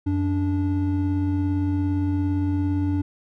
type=tone pair together; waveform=triangle; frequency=90.97 / 290.4 Hz; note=F#2 / D4; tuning=-29 / -19 cents; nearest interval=octave + minor sixth; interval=2010 cents; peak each=-21 dBFS; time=0.06-3.02 s; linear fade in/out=10 ms; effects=none